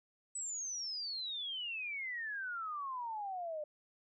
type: exponential sweep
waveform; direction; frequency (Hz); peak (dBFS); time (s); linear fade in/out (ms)
sine; down; 8050 to 590; -38; 0.35-3.64; 5
effects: none